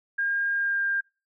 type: tone with pitch glide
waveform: sine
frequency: 1614 to 1599.2 Hz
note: G#6 to G6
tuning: -50 to +34 cents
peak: -23 dBFS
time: 0.18-1.01 s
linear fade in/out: 10 ms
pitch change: -16 cents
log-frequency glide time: 0.53-0.82 s
effects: noise-tail reverb RT60 0.3 s tail -25 dB re dry